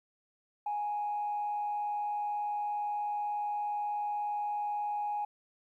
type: tone with frequency modulation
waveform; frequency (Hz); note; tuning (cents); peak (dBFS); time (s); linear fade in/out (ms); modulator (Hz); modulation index
sine; 830.6; G#5; 0; -30; 0.66-5.25; 5; 96.7; 0.24
effects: tanh soft clip ceiling -27 dBFS + 12-bit